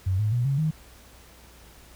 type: tone with pitch steps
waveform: sine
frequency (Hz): 94 / 106.74 / 121.2 / 137.62 / 156.27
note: F#2 / G#2 / B2 / C#3 / D#3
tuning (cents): +28 / +48 / -32 / -12 / +8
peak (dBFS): -21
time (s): 0.06-0.71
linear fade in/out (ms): 10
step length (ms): 130
effects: added 60 Hz sine -52 dBFS peak until 1.95 s + pink hiss -52 dBFS RMS until 1.95 s